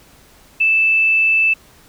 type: tone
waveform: sine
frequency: 2637 Hz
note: E7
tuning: in tune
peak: -11 dBFS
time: 0.6-1.54 s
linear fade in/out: 10 ms
effects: pink hiss -48 dBFS RMS until 1.88 s